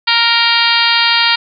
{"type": "harmonic tone with a mistuned harmonic", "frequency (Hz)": 466.2, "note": "A#4", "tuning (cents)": 0, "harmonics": [2, 3, 4, 5, 6, 7, 8, 9, 10], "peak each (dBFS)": [-18, -18, -18, -18, -18, -18, -18, -18, -18], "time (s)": [0.07, 1.36], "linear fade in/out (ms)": 10, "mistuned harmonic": 7, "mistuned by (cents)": -19, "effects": []}